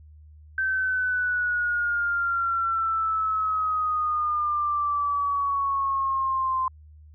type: exponential sweep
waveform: sine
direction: down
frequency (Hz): 1551 to 1037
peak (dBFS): -22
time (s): 0.58-6.68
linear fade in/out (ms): 2
effects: added 76 Hz sine -46 dBFS peak until 7.14 s